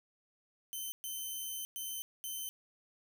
5% pulse tone bursts at uneven times, 3074 Hz, G7, 35 cents flat, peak -30 dBFS, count 4, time 0.73-0.92 / 1.04-1.65 / 1.76-2.02 / 2.24-2.49 s, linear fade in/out 0 ms, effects none

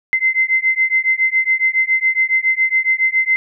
sine beating tone pair, 2065 / 2072.2 Hz, C7 / C7, -23 / -17 cents, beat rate 7.2 Hz, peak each -16 dBFS, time 0.13-3.36 s, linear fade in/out 0 ms, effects none

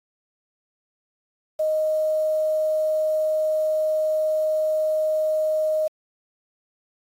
sine tone with quantisation, 622.3 Hz, D#5, in tune, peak -19 dBFS, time 1.59-5.88 s, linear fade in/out 10 ms, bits 7, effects AAC 48 kbps

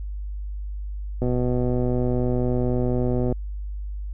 click train, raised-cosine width 2 ms, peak -12 dBFS, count 262, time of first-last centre 1.22-3.325 s, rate 124 Hz, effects added 50 Hz sine -28 dBFS peak until 4.13 s

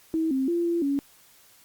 sine tone with pitch steps, 322 / 265.2 / 342.9 / 340.6 / 280 Hz, E4 / C4 / F4 / F4 / C#4, -41 / +23 / -32 / -43 / +18 cents, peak -22 dBFS, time 0.14-0.99 s, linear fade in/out 0 ms, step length 170 ms, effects white hiss -56 dBFS RMS until 1.64 s + Opus 48 kbps

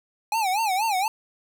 square tone with vibrato, 819 Hz, G#5, 24 cents flat, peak -22 dBFS, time 0.32-1.08 s, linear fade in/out 2 ms, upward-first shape sine, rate 4.2 Hz, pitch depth 190 cents each way, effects none

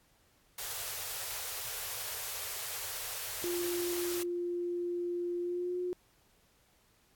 white band-stop noise, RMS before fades -39 dBFS, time 0.58-4.23 s, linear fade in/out 5 ms, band 130 to 390 Hz, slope 96 dB/octave
sine tone with pitch glide, 350 to 359.4 Hz, F4 to F4, +4 to +50 cents, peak -32 dBFS, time 3.44-5.93 s, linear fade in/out 0 ms, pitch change +46 cents, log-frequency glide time 5.41-5.78 s
effects pink hiss -68 dBFS RMS until 7.15 s + AAC 64 kbps

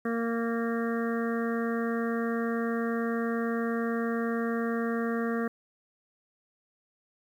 harmonic tone, 231.1 Hz, A#3, 15 cents flat, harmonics 1 / 2 / 3 / 5 / 6 / 7 / 8, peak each -29 / -32 / -40 / -39 / -42 / -42 / -41 dBFS, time 0.05-5.48 s, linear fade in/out 5 ms, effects 10-bit

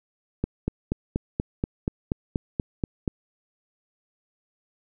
click train, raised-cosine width 3 ms, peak -11 dBFS, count 12, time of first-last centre 0.44-3.078 s, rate 4.17 Hz, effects none

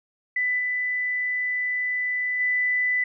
sine tone with level steps, 1993 Hz, B6, 15 cents sharp, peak -21 / -23 / -20 dBFS, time 0.36-3.04 s, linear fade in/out 5 ms, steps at 0.58 / 2.39 s, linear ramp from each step 20 ms, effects none

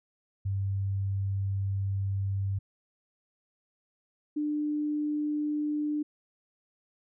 sine tone pair in turn, 98 / 298.5 Hz, G2 / D4, 0 / +28 cents, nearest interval octave + perfect fifth, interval 1928 cents, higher second, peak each -27 dBFS, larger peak neither, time 0.45-2.59 / 4.36-6.03 s, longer first, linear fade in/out 10 ms, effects none

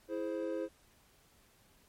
triangle chord, E augmented, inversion none, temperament equal with one note detuned, 329.6 / 419.9 / 523.3 Hz, E4 / G#4 / B#4, 0 / +19 / 0 cents, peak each -36 / -39 / -36 dBFS, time 0.08-0.69 s, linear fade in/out 50 ms, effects pink hiss -66 dBFS RMS until 1.88 s + MP3 64 kbps

